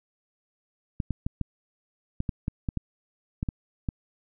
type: clicks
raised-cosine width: 5 ms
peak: -15 dBFS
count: 12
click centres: 1.002 / 1.107 / 1.265 / 1.413 / 2.204 / 2.292 / 2.481 / 2.688 / 2.773 / 3.429 / 3.488 / 3.888 s
effects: none